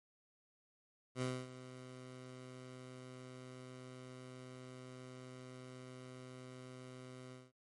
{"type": "tone with ADSR envelope", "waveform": "15% pulse", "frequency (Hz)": 127.7, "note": "C3", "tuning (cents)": -42, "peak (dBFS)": -29, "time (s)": [1.15, 7.52], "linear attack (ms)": 67, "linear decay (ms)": 250, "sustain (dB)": -15, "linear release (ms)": 200, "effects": ["noise-tail reverb RT60 0.1 s tail -23 dB re dry", "MP3 48 kbps"]}